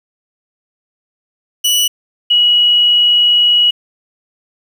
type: tone pair in turn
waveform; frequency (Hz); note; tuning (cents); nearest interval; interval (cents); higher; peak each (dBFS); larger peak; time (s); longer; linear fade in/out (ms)
sawtooth / sine; 2949 / 2915; F#7 / F#7; -6 / -26; unison; 20; first; -7; neither; 1.64-1.88 / 2.3-3.71; second; 10
effects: 7-bit